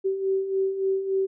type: beating tone pair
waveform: sine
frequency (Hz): 382.7 / 386.2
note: G4 / G4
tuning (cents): -42 / -26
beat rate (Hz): 3.5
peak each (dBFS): -30 / -23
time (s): 0.04-1.27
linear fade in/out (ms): 20
effects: none